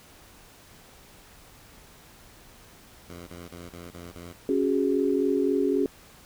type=tone bursts; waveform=10% pulse; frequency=86.6 Hz; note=F2; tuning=14 cents flat; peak=-32 dBFS; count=6; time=3.09-4.33 s; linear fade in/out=10 ms; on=180 ms; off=32 ms
type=chord; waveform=sine; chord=C# suspended fourth; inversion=none; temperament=equal with one note detuned; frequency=277.2 / 371.5 / 415.3 Hz; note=C#4 / F#4 / G#4; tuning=0 / +7 / 0 cents; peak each=-25 / -26 / -26 dBFS; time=4.49-5.86 s; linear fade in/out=2 ms
effects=pink hiss -52 dBFS RMS until 6.25 s